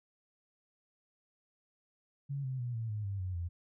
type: tone with pitch steps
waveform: sine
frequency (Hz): 139.8 / 130.44 / 121.7 / 113.55 / 105.95 / 98.85 / 92.23 / 86.06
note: C#3 / C3 / B2 / A#2 / G#2 / G2 / F#2 / F2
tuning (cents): +15 / -5 / -25 / -45 / +35 / +15 / -5 / -25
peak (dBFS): -34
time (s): 2.29-3.49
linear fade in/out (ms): 20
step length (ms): 150
effects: none